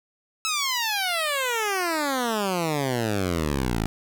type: exponential sweep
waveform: 10% pulse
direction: down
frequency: 1318.5 to 51.91 Hz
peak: -15 dBFS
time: 0.45-3.86 s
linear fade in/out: 0 ms
effects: none